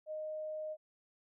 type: tone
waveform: sine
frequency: 619 Hz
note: D#5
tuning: 9 cents flat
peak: -38 dBFS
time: 0.06-0.77 s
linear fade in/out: 50 ms
effects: none